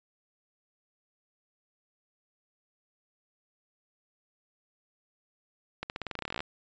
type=accelerating click train; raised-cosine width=0.3 ms; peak=-18 dBFS; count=18; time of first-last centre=5.83-6.405 s; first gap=69 ms; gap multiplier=0.9; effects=resampled to 16000 Hz